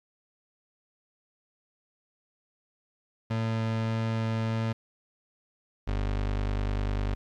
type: tone pair in turn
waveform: 30% pulse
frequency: 112.3 / 50.02 Hz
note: A2 / G1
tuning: +36 / +36 cents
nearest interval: octave + major second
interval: 1400 cents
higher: first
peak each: -24 dBFS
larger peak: neither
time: 3.3-4.73 / 5.87-7.15 s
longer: first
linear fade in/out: 10 ms
effects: low-pass 4000 Hz 12 dB/octave + 11-bit